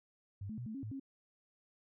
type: tone with pitch steps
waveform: sine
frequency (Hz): 99 / 217.1 / 122.4 / 218.9 / 273.1 / 107.8 / 271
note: G2 / A3 / B2 / A3 / C#4 / A2 / C#4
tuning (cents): +18 / -23 / -15 / -9 / -26 / -35 / -39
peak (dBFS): -40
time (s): 0.41-0.998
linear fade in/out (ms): 5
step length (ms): 84
effects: none